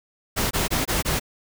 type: noise bursts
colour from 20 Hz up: pink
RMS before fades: -23 dBFS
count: 5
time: 0.36-1.198 s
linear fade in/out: 20 ms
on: 150 ms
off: 22 ms
effects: none